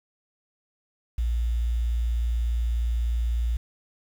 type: tone with quantisation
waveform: sine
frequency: 58.27 Hz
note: A#1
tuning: in tune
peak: -22 dBFS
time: 1.18-3.57 s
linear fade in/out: 5 ms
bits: 8
effects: none